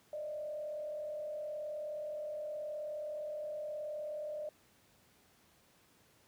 sine tone with frequency modulation, 604 Hz, D5, 48 cents sharp, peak -38 dBFS, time 0.13-4.49 s, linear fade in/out 2 ms, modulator 39.1 Hz, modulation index 0.57, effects pink hiss -67 dBFS RMS until 6.27 s + high-pass 80 Hz 12 dB/octave

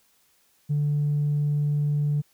triangle tone with tanh clipping, 146.83 Hz, D3, in tune, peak -21 dBFS, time 0.69-2.22 s, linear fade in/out 20 ms, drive 5 dB, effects white hiss -64 dBFS RMS until 2.33 s

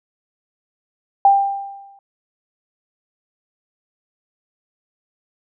sine tone with exponential decay, 793 Hz, G5, 20 cents sharp, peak -6 dBFS, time 1.25-1.99 s, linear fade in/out 2 ms, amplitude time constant 160 ms, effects none

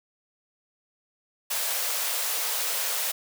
white high-pass noise, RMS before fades -28 dBFS, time 1.5-3.12 s, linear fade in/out 10 ms, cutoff 440 Hz, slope 96 dB/octave, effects none

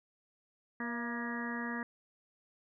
harmonic tone with a mistuned harmonic, 237.3 Hz, A#3, 31 cents sharp, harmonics 1 / 2 / 3 / 4 / 5 / 6 / 7 / 8, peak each -38 / -47 / -50 / -46 / -46 / -53 / -42 / -43 dBFS, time 0.8-1.83 s, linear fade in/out 2 ms, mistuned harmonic 3, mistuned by -55 cents, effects none

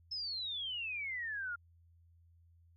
sine exponential sweep, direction down, 5274 to 1383 Hz, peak -37 dBFS, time 0.11-1.56 s, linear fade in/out 10 ms, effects added 84 Hz sine -62 dBFS peak until 2.76 s

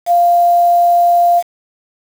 sine tone with quantisation, 696 Hz, F5, 6 cents flat, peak -7 dBFS, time 0.06-1.43 s, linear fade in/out 50 ms, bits 5, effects none

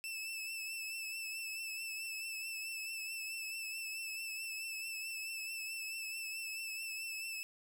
sawtooth tone with vibrato, 2637 Hz, E7, in tune, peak -37 dBFS, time 0.04-7.43 s, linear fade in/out 0 ms, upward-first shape triangle, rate 4.6 Hz, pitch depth 42 cents each way, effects none

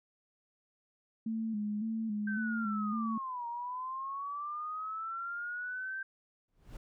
sine tone with vibrato, 216.1 Hz, A3, 31 cents flat, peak -32 dBFS, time 1.26-3.18 s, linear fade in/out 5 ms, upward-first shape square, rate 1.8 Hz, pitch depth 56 cents each way
sine linear two-way sweep, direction down then up, 1571 to 935 to 1570 Hz, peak -36 dBFS, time 2.27-6.03 s, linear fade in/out 5 ms, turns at 3.47 s
brown noise with exponential growth, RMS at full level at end -42 dBFS, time 6.48-6.77 s, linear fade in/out 5 ms, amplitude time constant 62 ms
effects none

